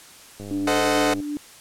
click train, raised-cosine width 2 ms, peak -24 dBFS, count 82, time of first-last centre 0.4-1.202 s, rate 101 Hz
sine tone with tremolo, 293.7 Hz, D4, in tune, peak -22 dBFS, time 0.51-1.37 s, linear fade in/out 0 ms, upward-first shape triangle, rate 2.4 Hz, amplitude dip 50%
sawtooth chord, A diminished seventh, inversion none, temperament equal with one note detuned, 440 / 517.8 / 622.3 / 740 Hz, A4 / C5 / Eb5 / Gb5, 0 / -18 / 0 / 0 cents, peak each -21 dBFS, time 0.67-1.14 s, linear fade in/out 5 ms
effects white hiss -46 dBFS RMS until 1.6 s + low-pass 11000 Hz 12 dB/octave

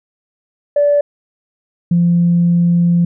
sine tone pair in turn, 580 / 172.44 Hz, D5 / F3, -22 / -22 cents, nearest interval octave + major sixth, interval 2100 cents, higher first, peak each -8 dBFS, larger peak neither, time 0.76-1.01 / 1.91-3.05 s, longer second, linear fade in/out 5 ms, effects tanh soft clip ceiling -4 dBFS

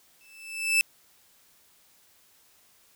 40% pulse tone with exponential growth, 2637 Hz, E7, in tune, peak -16 dBFS, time 0.21-0.81 s, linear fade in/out 0 ms, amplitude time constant 130 ms, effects white hiss -61 dBFS RMS until 2.95 s

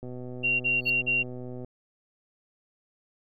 click train, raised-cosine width 2 ms, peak -27 dBFS, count 203, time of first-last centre 0.03-1.646 s, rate 125 Hz
sine tone bursts, 2758 Hz, F7, 22 cents flat, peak -22 dBFS, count 4, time 0.43-1.233 s, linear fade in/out 20 ms, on 170 ms, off 41 ms
triangle tone with exponential growth, 4400 Hz, C#8, 14 cents flat, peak -28 dBFS, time 0.8-0.9 s, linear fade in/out 5 ms, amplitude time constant 21 ms
effects none

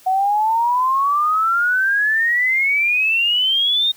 sine exponential sweep, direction up, 740 to 3711 Hz, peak -14 dBFS, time 0.06-3.92 s, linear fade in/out 10 ms, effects white hiss -48 dBFS RMS until 3.96 s

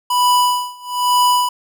square tone with tremolo, 987.8 Hz, B5, in tune, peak -11 dBFS, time 0.1-1.49 s, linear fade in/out 5 ms, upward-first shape sine, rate 1.1 Hz, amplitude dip 95%, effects none

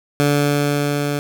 15% pulse tone with level ramp, 144.7 Hz, D3, 25 cents flat, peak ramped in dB -7 to -13 dBFS, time 0.2-1.19 s, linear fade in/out 0 ms, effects none

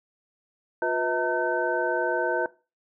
sine tone cluster, 357.2 / 492.6 / 641 / 909 / 1527 Hz, F4 / B4 / E5 / A#5 / G6, +39 / -5 / -49 / -44 / -46 cents, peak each -29 dBFS, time 0.82-2.46 s, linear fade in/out 2 ms, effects noise-tail reverb RT60 0.3 s tail -19 dB re dry

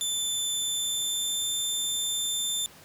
20% pulse tone with pitch glide, 3529 to 3560 Hz, A7 to A7, +4 to +20 cents, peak -21 dBFS, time 0.01-2.66 s, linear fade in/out 0 ms, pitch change +16 cents, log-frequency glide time 0.54-1.46 s, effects pink hiss -51 dBFS RMS until 2.84 s + high-pass 80 Hz 12 dB/octave

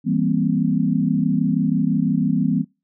sine chord, C dominant seventh, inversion first, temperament just, 163.52 / 196.22 / 235.5 / 261.6 Hz, E3 / G3 / Bb3 / C4, -14 / +2 / +18 / 0 cents, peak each -22 dBFS, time 0.04-2.65 s, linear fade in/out 50 ms, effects noise-tail reverb RT60 0.3 s tail -25 dB re dry

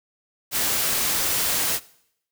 white noise, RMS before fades -23 dBFS, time 0.51-1.8 s, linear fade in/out 50 ms, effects noise-tail reverb RT60 0.7 s tail -20 dB re dry

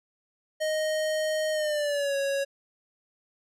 square tone with pitch glide, 622 to 554.1 Hz, D#5 to C#5, -1 to -1 cents, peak -26 dBFS, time 0.6-2.45 s, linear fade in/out 20 ms, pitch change -200 cents, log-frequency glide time 1.52-2.16 s, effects low-pass 11000 Hz 12 dB/octave

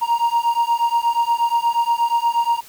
triangle beating tone pair, 932.3 / 940.7 Hz, A#5 / A#5, 0 / +15 cents, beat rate 8.4 Hz, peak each -17 / -17 dBFS, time 0.01-2.61 s, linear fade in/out 20 ms, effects white hiss -44 dBFS RMS until 2.68 s

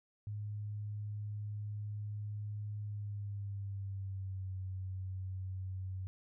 sine tone with pitch glide, 104.4 to 94.09 Hz, G#2 to F#2, +10 to +30 cents, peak -38 dBFS, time 0.27-6.07 s, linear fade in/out 0 ms, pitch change -180 cents, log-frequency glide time 2.81-4.55 s, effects none

